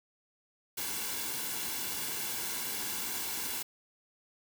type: noise with comb filter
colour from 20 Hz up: white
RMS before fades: -36 dBFS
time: 0.77-3.63 s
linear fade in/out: 10 ms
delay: 1.6 ms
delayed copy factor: -0.55
effects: none